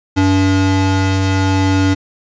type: tone pair together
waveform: square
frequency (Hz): 95.54 / 287.1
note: G2 / D4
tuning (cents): -44 / -39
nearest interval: octave + perfect fifth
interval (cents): 1905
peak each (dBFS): -14 / -15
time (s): 0.16-1.95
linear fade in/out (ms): 20
effects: resampled to 16000 Hz